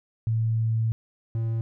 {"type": "tone pair in turn", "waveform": ["sine", "triangle"], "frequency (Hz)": [112.4, 113.44], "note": ["A2", "A#2"], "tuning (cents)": [37, -47], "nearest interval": "unison", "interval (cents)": 16, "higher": "second", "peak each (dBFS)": [-21, -22], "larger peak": "first", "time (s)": [[0.27, 0.92], [1.35, 1.61]], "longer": "first", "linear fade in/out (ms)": 0, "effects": []}